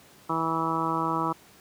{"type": "harmonic tone", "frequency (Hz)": 163, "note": "E3", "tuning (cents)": -19, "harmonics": [1, 2, 3, 4, 5, 6, 7, 8], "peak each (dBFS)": [-34, -31, -37, -39, -35, -30, -31, -32], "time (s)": [0.29, 1.33], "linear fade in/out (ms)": 10, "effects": ["pink hiss -54 dBFS RMS until 1.6 s", "high-pass 100 Hz 12 dB/octave"]}